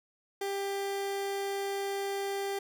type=tone; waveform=30% pulse; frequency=396.1 Hz; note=G4; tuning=18 cents sharp; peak=-29 dBFS; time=0.41-2.59 s; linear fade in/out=5 ms; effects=none